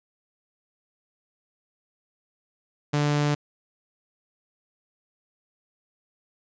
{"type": "tone", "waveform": "sawtooth", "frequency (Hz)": 146.83, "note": "D3", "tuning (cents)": 0, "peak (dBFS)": -17, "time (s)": [2.93, 3.35], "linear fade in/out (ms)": 10, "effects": ["resampled to 16000 Hz"]}